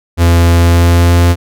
45% pulse tone with pitch glide, 85.2 to 86.49 Hz, F2 to F2, -42 to -16 cents, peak -5 dBFS, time 0.17-1.36 s, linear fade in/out 50 ms, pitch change +26 cents, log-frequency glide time 0.55-1.23 s, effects none

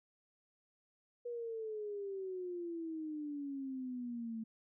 sine exponential sweep, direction down, 484.8 to 221.2 Hz, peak -39 dBFS, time 1.25-4.44 s, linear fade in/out 10 ms, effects none

